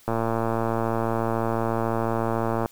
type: click train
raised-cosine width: 1 ms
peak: -11 dBFS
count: 295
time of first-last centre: 0.08-2.659 s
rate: 114 Hz
effects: white hiss -54 dBFS RMS until 2.71 s